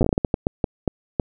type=slowing click train; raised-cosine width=2 ms; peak=-5 dBFS; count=14; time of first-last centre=0.01-1.198 s; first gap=8 ms; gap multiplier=1.36; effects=none